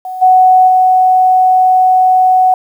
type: tone with level steps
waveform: sine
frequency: 743 Hz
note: F#5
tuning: 7 cents sharp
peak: -19 / -3 / -5 dBFS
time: 0.05-2.54 s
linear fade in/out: 2 ms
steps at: 0.21 / 0.67 s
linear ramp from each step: 20 ms
effects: 7-bit